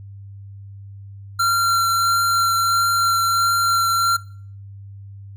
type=tone with vibrato; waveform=square; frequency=1370 Hz; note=F6; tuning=34 cents flat; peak=-16 dBFS; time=1.39-4.17 s; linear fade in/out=10 ms; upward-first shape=triangle; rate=1.5 Hz; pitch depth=11 cents each way; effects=noise-tail reverb RT60 0.5 s tail -21 dB re dry + added 99 Hz sine -35 dBFS peak until 5.36 s